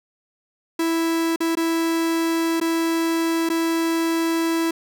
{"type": "tone with dropouts", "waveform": "45% pulse", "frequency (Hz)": 329.6, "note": "E4", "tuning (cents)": 0, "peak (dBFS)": -19, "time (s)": [0.79, 4.71], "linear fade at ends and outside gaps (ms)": 5, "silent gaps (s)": [[1.361, 1.404], [1.553, 1.57], [2.601, 2.612], [3.491, 3.499]], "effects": []}